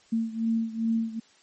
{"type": "beating tone pair", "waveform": "sine", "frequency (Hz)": [225.5, 228], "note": ["A3", "A#3"], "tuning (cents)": [43, -38], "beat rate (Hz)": 2.5, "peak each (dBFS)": [-26, -29], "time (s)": [0.12, 1.2], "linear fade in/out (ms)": 10, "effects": ["white hiss -59 dBFS RMS until 1.42 s", "MP3 32 kbps"]}